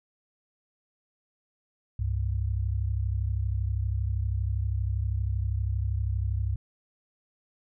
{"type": "tone pair together", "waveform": "sine", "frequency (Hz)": [67.12, 99.7], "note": ["C2", "G2"], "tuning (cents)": [45, 30], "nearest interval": "perfect fifth", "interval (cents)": 685, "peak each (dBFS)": -28, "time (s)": [1.99, 6.56], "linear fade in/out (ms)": 5, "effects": []}